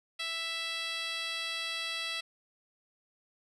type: tone with band-pass filter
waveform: 10% pulse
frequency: 660 Hz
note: E5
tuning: 2 cents sharp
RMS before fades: -36 dBFS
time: 0.19-2.21 s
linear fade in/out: 10 ms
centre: 3900 Hz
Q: 1.1
effects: resampled to 32000 Hz